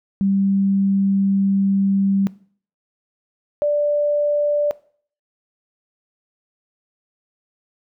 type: tone pair in turn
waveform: sine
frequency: 196 / 587.3 Hz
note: G3 / D5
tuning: 0 / 0 cents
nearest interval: octave + perfect fifth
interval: 1900 cents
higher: second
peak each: -15 dBFS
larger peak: neither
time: 0.21-2.27 / 3.62-4.71 s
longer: first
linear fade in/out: 0 ms
effects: noise-tail reverb RT60 0.5 s tail -20 dB re dry